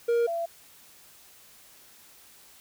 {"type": "tone pair in turn", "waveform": ["triangle", "sine"], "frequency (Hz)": [470, 674.7], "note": ["A#4", "E5"], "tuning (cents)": [14, 40], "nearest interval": "tritone", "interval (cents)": 626, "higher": "second", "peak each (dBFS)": [-19, -27], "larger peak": "first", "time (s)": [[0.08, 0.27], [0.27, 0.46]], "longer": "neither", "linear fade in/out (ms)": 10, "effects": ["white hiss -54 dBFS RMS until 2.6 s"]}